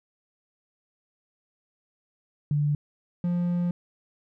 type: tone pair in turn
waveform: sine / triangle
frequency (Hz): 146.83 / 175.27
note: D3 / F3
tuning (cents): 0 / +6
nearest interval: minor third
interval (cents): 306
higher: second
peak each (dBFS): -21 / -21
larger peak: neither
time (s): 2.51-2.75 / 3.24-3.71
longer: second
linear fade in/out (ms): 2
effects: none